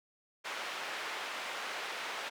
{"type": "band-pass noise", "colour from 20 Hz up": "white", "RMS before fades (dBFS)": -40, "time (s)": [0.44, 2.3], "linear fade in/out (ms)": 20, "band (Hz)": [510, 2500], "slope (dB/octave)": 12, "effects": []}